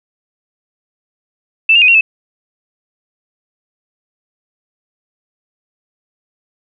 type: tone with pitch steps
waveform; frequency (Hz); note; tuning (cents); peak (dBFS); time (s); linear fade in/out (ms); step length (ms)
sine; 2650 / 2799 / 2502 / 2741 / 2611; E7 / F7 / D#7 / F7 / E7; +9 / +3 / +9 / -33 / -17; -5; 1.69-2.01; 5; 64
effects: none